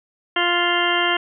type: harmonic tone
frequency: 349.2 Hz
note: F4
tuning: in tune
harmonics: 1 / 2 / 3 / 4 / 5 / 6 / 8 / 9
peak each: -25 / -25 / -25 / -25 / -25 / -25 / -25 / -25 dBFS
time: 0.36-1.17 s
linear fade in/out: 5 ms
effects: none